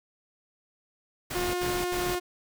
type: noise bursts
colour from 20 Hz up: pink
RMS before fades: -34 dBFS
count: 3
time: 1.3-2.156 s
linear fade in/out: 10 ms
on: 240 ms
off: 68 ms
type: tone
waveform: sawtooth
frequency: 357.2 Hz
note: F4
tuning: 39 cents sharp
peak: -24 dBFS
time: 1.34-2.2 s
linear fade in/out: 20 ms
effects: none